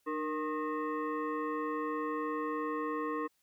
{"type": "tone with frequency modulation", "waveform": "sine", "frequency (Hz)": 303.8, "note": "D#4", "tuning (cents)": -41, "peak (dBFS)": -32, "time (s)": [0.06, 3.28], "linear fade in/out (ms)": 20, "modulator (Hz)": 771, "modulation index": 1.4, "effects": ["white hiss -75 dBFS RMS until 3.42 s"]}